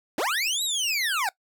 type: linear two-way sweep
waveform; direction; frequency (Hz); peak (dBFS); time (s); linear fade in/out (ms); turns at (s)
25% pulse; up then down; 233.1 to 3951 to 718; -20; 0.18-1.29; 2; 0.63
effects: noise-tail reverb RT60 0.1 s tail -21 dB re dry